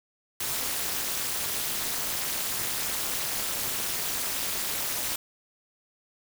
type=noise with amplitude modulation; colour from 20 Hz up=white; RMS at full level=-26 dBFS; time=0.4-5.16 s; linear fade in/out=5 ms; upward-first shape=sine; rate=248 Hz; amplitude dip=100%; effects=none